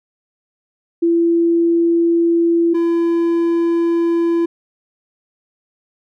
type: tone pair in turn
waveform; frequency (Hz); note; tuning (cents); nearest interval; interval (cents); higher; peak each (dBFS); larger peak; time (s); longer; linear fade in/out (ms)
sine / triangle; 337.4 / 337.4; E4 / E4; +40 / +40; unison; 0; neither; -11; neither; 1.02-2.74 / 2.74-4.46; neither; 10
effects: none